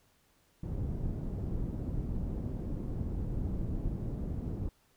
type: low-pass noise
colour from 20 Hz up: pink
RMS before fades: -35 dBFS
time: 0.63-4.69 s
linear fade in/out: 5 ms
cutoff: 260 Hz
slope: 12 dB/octave
effects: pink hiss -69 dBFS RMS until 4.96 s